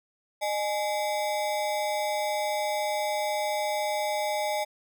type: ring-modulated tone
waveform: square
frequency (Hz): 724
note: F#5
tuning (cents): -38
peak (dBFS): -24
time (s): 0.41-4.65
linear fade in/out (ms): 20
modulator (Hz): 113
effects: none